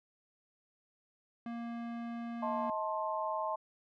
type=tone; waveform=square; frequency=234.1 Hz; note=A#3; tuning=8 cents sharp; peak=-39 dBFS; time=1.46-2.7 s; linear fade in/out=2 ms
type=chord; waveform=sine; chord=A diminished; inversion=second; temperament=just; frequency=633.6 / 880 / 1056 Hz; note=Eb5 / A5 / C6; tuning=+31 / 0 / +16 cents; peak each=-37 dBFS; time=2.42-3.56 s; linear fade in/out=10 ms
effects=low-pass 2000 Hz 12 dB/octave